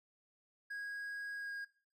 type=tone with pitch glide; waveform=triangle; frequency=1646 to 1631.8 Hz; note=G#6 to G#6; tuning=-16 to -31 cents; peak=-39 dBFS; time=0.7-1.65 s; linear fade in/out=10 ms; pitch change=-15 cents; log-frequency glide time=1.35-1.52 s; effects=noise-tail reverb RT60 0.4 s tail -17 dB re dry